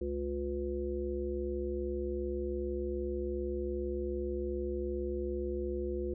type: harmonic tone with a mistuned harmonic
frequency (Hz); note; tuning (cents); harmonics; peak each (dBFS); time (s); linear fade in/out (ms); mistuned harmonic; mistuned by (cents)
71.3; C#2; +49; 1 / 3 / 5 / 7; -38 / -43 / -35 / -41; 0.01-6.14; 5; 1; -110
effects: none